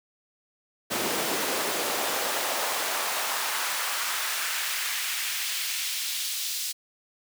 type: noise with high-pass filter sweep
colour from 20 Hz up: pink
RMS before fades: -29 dBFS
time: 0.9-6.73 s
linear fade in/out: 20 ms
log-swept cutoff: 290 to 4300 Hz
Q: 1.1
effects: none